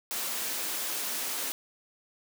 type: high-pass noise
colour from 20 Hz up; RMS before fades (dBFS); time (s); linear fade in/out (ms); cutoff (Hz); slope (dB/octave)
white; -33; 0.11-1.52; 0; 210; 24
effects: none